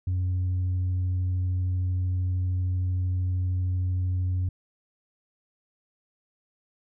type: tone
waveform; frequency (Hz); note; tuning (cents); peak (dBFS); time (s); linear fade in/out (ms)
sine; 91.3; F#2; -23; -21; 0.07-4.49; 5
effects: tanh soft clip ceiling -22 dBFS